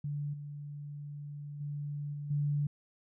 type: tone with level steps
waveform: sine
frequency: 145.5 Hz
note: D3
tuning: 16 cents flat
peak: -33 / -40 / -35 / -37 / -28 dBFS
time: 0.04-2.67 s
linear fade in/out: 5 ms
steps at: 0.33 / 1.6 / 2.13 / 2.3 s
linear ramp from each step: 10 ms
effects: none